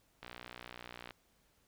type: click train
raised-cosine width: 0.3 ms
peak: -30 dBFS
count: 54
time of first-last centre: 0.23-1.107 s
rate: 60.4 Hz
effects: pink hiss -72 dBFS RMS until 1.67 s